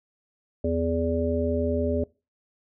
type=harmonic tone; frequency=83.2 Hz; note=E2; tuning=17 cents sharp; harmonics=1 / 3 / 5 / 7; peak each=-28 / -28 / -28 / -28 dBFS; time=0.64-2.04 s; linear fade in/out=5 ms; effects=noise-tail reverb RT60 0.3 s tail -23 dB re dry